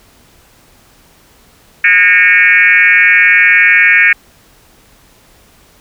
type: tone with frequency modulation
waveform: sine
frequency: 2024 Hz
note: B6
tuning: 42 cents sharp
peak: -4 dBFS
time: 1.84-4.13 s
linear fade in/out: 5 ms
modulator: 195 Hz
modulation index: 2.2
effects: pink hiss -46 dBFS RMS until 5.8 s